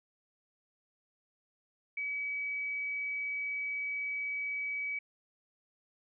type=tone; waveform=sine; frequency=2279 Hz; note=C#7; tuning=47 cents sharp; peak=-33 dBFS; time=1.97-4.99 s; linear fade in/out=5 ms; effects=none